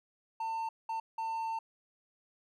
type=tone bursts at uneven times; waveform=triangle; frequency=899 Hz; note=A5; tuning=37 cents sharp; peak=-31 dBFS; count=3; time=0.4-0.69 / 0.89-1 / 1.18-1.59 s; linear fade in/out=5 ms; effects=none